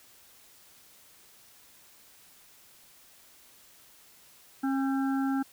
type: harmonic tone with a mistuned harmonic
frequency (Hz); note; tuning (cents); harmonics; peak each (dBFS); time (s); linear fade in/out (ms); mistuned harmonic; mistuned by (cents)
270; C#4; -45; 1 / 3 / 5 / 6; -26 / -36 / -40 / -42; 4.63-5.43; 10; 6; -48
effects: white hiss -57 dBFS RMS until 5.52 s